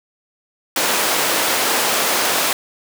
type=high-pass noise; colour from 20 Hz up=pink; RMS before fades=-18 dBFS; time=0.76-2.53 s; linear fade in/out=2 ms; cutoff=450 Hz; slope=12 dB/octave; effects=none